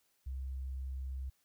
sine tone, 65.9 Hz, C2, 13 cents sharp, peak -37 dBFS, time 0.26-1.3 s, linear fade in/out 10 ms, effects white hiss -75 dBFS RMS until 1.44 s

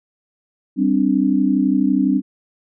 sine chord, G suspended fourth, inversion none, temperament equal, 196 / 261.6 / 293.7 Hz, G3 / C4 / D4, 0 / 0 / 0 cents, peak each -19 / -17 / -18 dBFS, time 0.76-2.22 s, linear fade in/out 50 ms, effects none

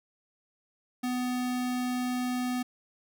square tone, 249.5 Hz, B3, 18 cents sharp, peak -29 dBFS, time 1.03-2.63 s, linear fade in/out 10 ms, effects none

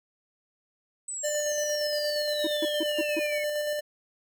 sine exponential sweep, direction down, 8140 to 2163 Hz, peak -32 dBFS, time 1.08-3.44 s, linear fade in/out 5 ms
square tone with tremolo, 595 Hz, D5, 22 cents sharp, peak -27 dBFS, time 1.23-3.81 s, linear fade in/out 20 ms, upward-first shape square, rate 8.6 Hz, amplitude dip 25%
triangle tone bursts, 323.3 Hz, E4, 34 cents flat, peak -24 dBFS, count 5, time 2.44-3.195 s, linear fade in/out 5 ms, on 31 ms, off 150 ms
effects none

